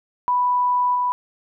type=tone with level steps; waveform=sine; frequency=987.8 Hz; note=B5; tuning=in tune; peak=-16 / -18 dBFS; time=0.28-1.12 s; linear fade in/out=0 ms; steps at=0.94 s; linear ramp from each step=20 ms; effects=none